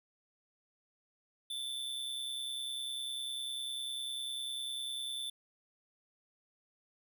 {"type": "tone with amplitude modulation", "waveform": "square", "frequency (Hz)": 3520, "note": "A7", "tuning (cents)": 0, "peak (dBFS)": -35, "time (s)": [1.5, 5.3], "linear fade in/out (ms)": 5, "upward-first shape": "sine", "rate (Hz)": 130, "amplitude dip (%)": 60, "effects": []}